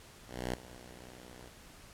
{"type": "tone with ADSR envelope", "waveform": "5% pulse", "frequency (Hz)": 61.74, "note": "B1", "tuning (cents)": 0, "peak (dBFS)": -21, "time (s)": [0.26, 1.49], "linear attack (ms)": 280, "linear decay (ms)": 6, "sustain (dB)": -19, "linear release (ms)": 4, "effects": ["pink hiss -55 dBFS RMS until 1.93 s", "low-pass 12000 Hz 12 dB/octave"]}